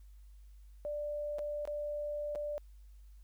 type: tone with dropouts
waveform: sine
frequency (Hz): 590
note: D5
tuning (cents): +8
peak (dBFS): -35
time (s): 0.85-2.58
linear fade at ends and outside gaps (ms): 0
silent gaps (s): 1.385-1.391 / 1.653-1.675 / 2.351-2.357
effects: added 50 Hz sine -52 dBFS peak until 3.23 s + white hiss -75 dBFS RMS until 3.23 s